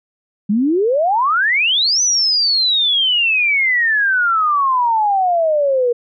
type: exponential two-way sweep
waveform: sine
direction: up then down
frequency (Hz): 195.3 to 6100 to 471.2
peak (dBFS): -12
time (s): 0.49-5.93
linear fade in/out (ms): 10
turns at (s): 2.02
effects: none